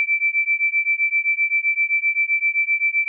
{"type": "beating tone pair", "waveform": "sine", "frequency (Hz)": [2327, 2334.7], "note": ["D7", "D7"], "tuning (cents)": [-17, -11], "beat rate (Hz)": 7.7, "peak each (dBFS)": -20, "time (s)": [0, 3.08], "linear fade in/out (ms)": 0, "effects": []}